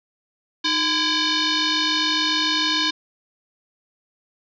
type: tone with frequency modulation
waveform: sine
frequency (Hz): 308.5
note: D#4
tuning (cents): -15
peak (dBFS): -18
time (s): 0.64-2.91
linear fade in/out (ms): 10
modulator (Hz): 664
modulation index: 6.9
effects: none